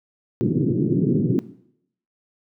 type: band-pass noise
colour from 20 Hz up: pink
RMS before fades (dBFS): -20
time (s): 0.41-1.39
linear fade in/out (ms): 0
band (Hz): 120 to 390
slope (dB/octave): 48
effects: noise-tail reverb RT60 0.7 s tail -17 dB re dry